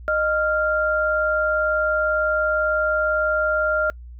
sine tone pair together, 616.9 / 1391 Hz, D#5 / F6, -15 / -7 cents, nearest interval octave + major second, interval 1408 cents, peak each -21 / -20 dBFS, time 0.08-3.9 s, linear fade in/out 0 ms, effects noise-tail reverb RT60 0.1 s tail -26 dB re dry + added 60 Hz sine -36 dBFS peak until 4.19 s

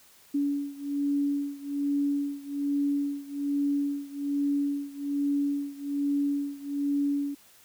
sine beating tone pair, 283.9 / 285.1 Hz, C#4 / C#4, +41 / +49 cents, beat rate 1.2 Hz, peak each -28 / -30 dBFS, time 0.34-7.35 s, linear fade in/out 10 ms, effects white hiss -57 dBFS RMS until 7.64 s

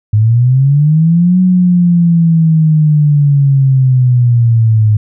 sine linear two-way sweep, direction up then down, 103.83 to 185 to 105.5 Hz, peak -5 dBFS, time 0.13-4.97 s, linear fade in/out 5 ms, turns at 1.4 s, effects none

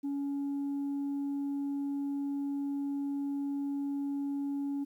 sine tone, 281.2 Hz, C#4, 25 cents sharp, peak -29 dBFS, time 0.03-4.85 s, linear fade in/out 20 ms, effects tanh soft clip ceiling -30 dBFS + 11-bit

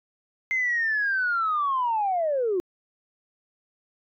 sine linear sweep, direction down, 2093 to 344.7 Hz, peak -21 dBFS, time 0.51-2.6 s, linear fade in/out 0 ms, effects tanh soft clip ceiling -17 dBFS

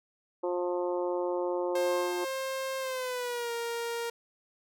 harmonic tone, 177.5 Hz, F3, 28 cents sharp, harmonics 2 / 3 / 4 / 5 / 6 / 7, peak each -31 / -32 / -43 / -38 / -43 / -51 dBFS, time 0.43-2.25 s, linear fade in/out 10 ms
sawtooth tone with pitch glide, 531 to 467.6 Hz, C5 to A#4, +25 to +5 cents, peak -28 dBFS, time 1.75-4.1 s, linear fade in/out 5 ms, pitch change -220 cents, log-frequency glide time 2.79-3.52 s
effects none

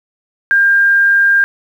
sine tone, 1601 Hz, G6, 36 cents sharp, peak -7 dBFS, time 0.51-1.44 s, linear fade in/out 0 ms, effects 7-bit

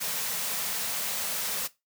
white band-stop noise, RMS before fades -31 dBFS, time 0-1.68 s, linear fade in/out 20 ms, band 260 to 410 Hz, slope 96 dB/octave, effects noise-tail reverb RT60 0.2 s tail -17 dB re dry + high-pass 150 Hz 12 dB/octave

